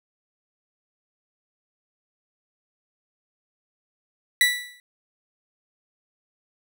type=tone with exponential decay; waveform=30% pulse; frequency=1961 Hz; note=B6; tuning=13 cents flat; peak=-10 dBFS; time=4.41-4.8 s; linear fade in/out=1 ms; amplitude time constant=84 ms; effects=none